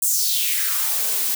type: noise with high-pass filter sweep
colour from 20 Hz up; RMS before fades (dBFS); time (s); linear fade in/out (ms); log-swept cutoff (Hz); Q
blue; -21; 0.02-1.35; 5; 8600 to 230; 3.2
effects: none